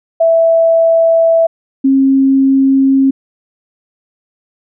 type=tone pair in turn; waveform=sine; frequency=659.3 / 269.5 Hz; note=E5 / C#4; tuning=0 / -49 cents; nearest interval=octave + minor third; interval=1549 cents; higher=first; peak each=-6 dBFS; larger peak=neither; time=0.2-1.47 / 1.84-3.11 s; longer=neither; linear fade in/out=10 ms; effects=none